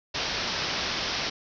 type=low-pass noise; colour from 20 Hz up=white; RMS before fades=-30 dBFS; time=0.14-1.3 s; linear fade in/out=10 ms; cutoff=5700 Hz; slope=96 dB/octave; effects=none